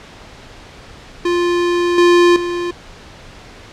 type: tone with level steps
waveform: square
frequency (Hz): 349.4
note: F4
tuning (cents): +1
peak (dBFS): -14 / -8 / -19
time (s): 1.25-2.71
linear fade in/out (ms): 5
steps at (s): 1.98 / 2.36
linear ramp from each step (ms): 2
effects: pink hiss -38 dBFS RMS until 3.72 s + low-pass 5000 Hz 12 dB/octave